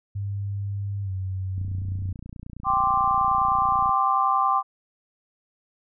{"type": "tone with pitch glide", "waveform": "sine", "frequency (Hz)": [100, 94.39], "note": ["G2", "F#2"], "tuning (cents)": [35, 35], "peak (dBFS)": -26, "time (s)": [0.15, 2.13], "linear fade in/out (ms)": 10, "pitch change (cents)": -100, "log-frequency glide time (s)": [1.03, 1.11]}
{"type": "click train", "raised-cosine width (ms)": 5, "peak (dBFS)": -26, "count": 69, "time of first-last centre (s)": [1.58, 3.893], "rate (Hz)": 29.4}
{"type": "chord", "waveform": "sine", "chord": "G suspended fourth", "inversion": "none", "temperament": "just", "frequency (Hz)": [784, 1045.3, 1176], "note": ["G5", "C6", "D6"], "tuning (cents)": [0, -2, 2], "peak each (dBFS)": [-24, -23, -22], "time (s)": [2.64, 4.63], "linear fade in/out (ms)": 50}
{"effects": []}